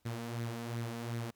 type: tone with flanger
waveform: sawtooth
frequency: 117.1 Hz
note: A#2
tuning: 8 cents sharp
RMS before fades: -39 dBFS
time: 0.05-1.31 s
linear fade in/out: 10 ms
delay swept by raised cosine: 0.48 to 4.58 ms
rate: 2.7 Hz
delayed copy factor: +0.5
effects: pink hiss -75 dBFS RMS until 1.35 s